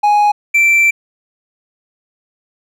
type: tone pair in turn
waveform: triangle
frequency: 830.6 / 2342 Hz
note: G#5 / D7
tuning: 0 / -5 cents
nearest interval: octave + tritone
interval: 1795 cents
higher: second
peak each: -6 dBFS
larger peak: neither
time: 0.03-0.32 / 0.54-0.91 s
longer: second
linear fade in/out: 10 ms
effects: none